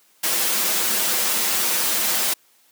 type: noise with comb filter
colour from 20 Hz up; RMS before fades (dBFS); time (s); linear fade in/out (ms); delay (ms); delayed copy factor
white; -21; 0.23-2.34; 10; 7; -0.95
effects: white hiss -58 dBFS RMS until 2.71 s + high-pass 200 Hz 12 dB/octave